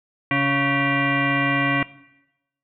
sine tone with frequency modulation, 1117 Hz, C#6, 13 cents sharp, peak -17 dBFS, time 0.31-1.83 s, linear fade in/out 2 ms, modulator 418 Hz, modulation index 3.3, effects noise-tail reverb RT60 0.9 s tail -19 dB re dry

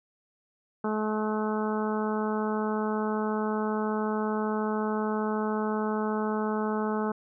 harmonic tone, 214.6 Hz, A3, 43 cents flat, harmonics 1 / 2 / 3 / 4 / 5 / 6 / 7, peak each -29 / -31 / -38 / -35 / -38 / -38 / -42 dBFS, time 0.84-7.12 s, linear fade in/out 5 ms, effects none

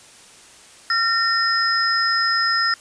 sine tone cluster, 1366 / 1827 / 5100 Hz, F6 / A#6 / D#8, -39 / -35 / +42 cents, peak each -21 dBFS, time 0.9-2.74 s, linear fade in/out 2 ms, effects white hiss -46 dBFS RMS until 2.8 s + resampled to 22050 Hz

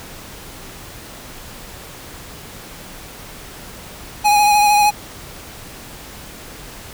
square tone with vibrato, 830.6 Hz, G#5, in tune, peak -11 dBFS, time 4.24-4.91 s, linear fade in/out 20 ms, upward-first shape sine, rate 13 Hz, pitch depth 23 cents each way, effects pink hiss -36 dBFS RMS until 6.93 s

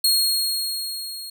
sawtooth tone with level ramp, 4280 Hz, C8, 38 cents sharp, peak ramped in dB -12 to -30 dBFS, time 0.04-1.3 s, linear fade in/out 5 ms, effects none

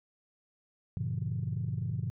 sine chord, G diminished seventh, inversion none, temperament just, 98 / 117.6 / 141.12 / 169.34 Hz, G2 / Bb2 / Db3 / Fb3, 0 / +16 / +31 / +47 cents, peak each -36 / -34 / -36 / -38 dBFS, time 0.97-2.1 s, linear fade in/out 0 ms, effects tanh soft clip ceiling -23 dBFS

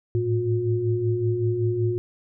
sine tone cluster, 107.2 / 112.5 / 358.4 Hz, A2 / A2 / F4, -45 / +39 / +45 cents, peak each -28 / -24 / -24 dBFS, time 0.15-1.98 s, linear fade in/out 0 ms, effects none

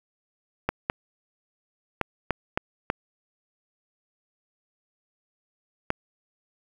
clicks, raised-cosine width 0.5 ms, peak -8 dBFS, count 7, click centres 0.69 / 0.899 / 2.013 / 2.307 / 2.575 / 2.901 / 5.904 s, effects 7-bit

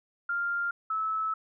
sine tone pair in turn, 1396.9 / 1302.9 Hz, F6 / E6, 0 / -21 cents, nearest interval minor second, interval 121 cents, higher first, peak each -27 dBFS, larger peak neither, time 0.29-0.71 / 0.9-1.34 s, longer second, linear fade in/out 5 ms, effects none

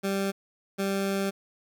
20% pulse tone pair in turn, 196 / 196 Hz, G3 / G3, 0 / 0 cents, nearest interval unison, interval 0 cents, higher neither, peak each -21 dBFS, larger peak neither, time 0.03-0.32 / 0.78-1.31 s, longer second, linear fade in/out 20 ms, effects 10-bit

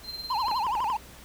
triangle tone with tremolo, 4140 Hz, C8, 19 cents flat, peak -31 dBFS, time 0.03-0.64 s, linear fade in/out 50 ms, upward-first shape sine, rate 19 Hz, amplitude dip 65%
triangle tone with vibrato, 931 Hz, A#5, 2 cents flat, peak -23 dBFS, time 0.3-0.97 s, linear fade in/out 5 ms, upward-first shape triangle, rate 12 Hz, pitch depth 250 cents each way
clicks, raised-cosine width 0.5 ms, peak -23 dBFS, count 7, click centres 0.483 / 0.514 / 0.667 / 0.752 / 0.804 / 0.843 / 0.901 s
effects added 60 Hz sine -51 dBFS peak until 1.24 s + pink hiss -49 dBFS RMS until 1.24 s

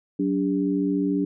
sine tone cluster, 187.6 / 287.7 / 401.9 Hz, F#3 / D4 / G4, +24 / -36 / +43 cents, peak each -26 / -22 / -30 dBFS, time 0.19-1.25 s, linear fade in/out 5 ms, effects none

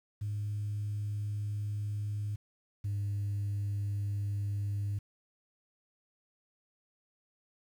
sine tone pair in turn, 103.83 / 101.46 Hz, G#2 / G#2, 0 / -40 cents, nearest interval unison, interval 40 cents, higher first, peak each -31 / -29 dBFS, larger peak second, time 0.21-2.36 / 2.84-4.99 s, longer neither, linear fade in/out 10 ms, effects tanh soft clip ceiling -29 dBFS + 10-bit

